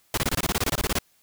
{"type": "noise bursts", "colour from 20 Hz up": "pink", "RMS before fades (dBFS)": -24, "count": 15, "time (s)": [0.14, 0.987], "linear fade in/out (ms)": 2, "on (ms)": 35, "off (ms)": 23, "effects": ["white hiss -63 dBFS RMS until 1.22 s"]}